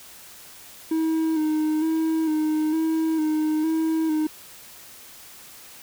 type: tone with vibrato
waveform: triangle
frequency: 314.9 Hz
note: D#4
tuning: 21 cents sharp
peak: -18 dBFS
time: 0.91-4.27 s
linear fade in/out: 5 ms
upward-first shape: square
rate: 1.1 Hz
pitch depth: 32 cents each way
effects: white hiss -45 dBFS RMS until 5.82 s